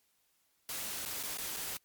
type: noise with dropouts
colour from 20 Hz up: white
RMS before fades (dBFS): -39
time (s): 0.69-1.77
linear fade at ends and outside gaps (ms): 1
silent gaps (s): 1.052-1.059 / 1.229-1.234 / 1.372-1.384 / 1.564-1.567
effects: white hiss -74 dBFS RMS until 1.84 s + MP3 96 kbps